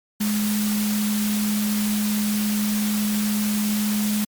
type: tone in noise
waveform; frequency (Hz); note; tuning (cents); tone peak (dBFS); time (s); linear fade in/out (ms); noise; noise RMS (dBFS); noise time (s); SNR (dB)
sine; 210; G#3; +19; -20; 0.2-4.25; 10; white; -29; 0.2-4.25; +6
effects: MP3 96 kbps